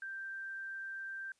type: tone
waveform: sine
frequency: 1572 Hz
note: G6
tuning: 4 cents sharp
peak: -40 dBFS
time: 0.02-1.32 s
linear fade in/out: 2 ms
effects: white hiss -75 dBFS RMS until 1.39 s + resampled to 22050 Hz